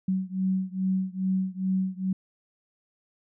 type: beating tone pair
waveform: sine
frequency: 187.4 / 189.8 Hz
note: F#3 / F#3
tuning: +22 / +44 cents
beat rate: 2.4 Hz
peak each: -27 / -28 dBFS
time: 0.08-2.13 s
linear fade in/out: 5 ms
effects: none